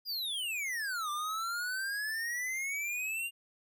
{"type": "exponential two-way sweep", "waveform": "square", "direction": "down then up", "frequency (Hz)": [4978, 1176, 2822], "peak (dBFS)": -34, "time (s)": [0.05, 3.31], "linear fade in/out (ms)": 50, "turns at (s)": 1.1, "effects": []}